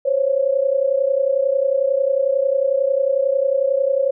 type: tone pair together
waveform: sine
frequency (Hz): 523.3 / 554.4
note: C5 / C#5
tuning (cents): 0 / 0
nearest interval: minor second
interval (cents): 100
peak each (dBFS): -19 / -17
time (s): 0.05-4.11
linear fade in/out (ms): 10
effects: none